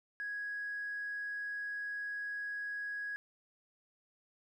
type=tone with tanh clipping; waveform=triangle; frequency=1661.2 Hz; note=G#6; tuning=in tune; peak=-37 dBFS; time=0.2-3.16 s; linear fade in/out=0 ms; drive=4 dB; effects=none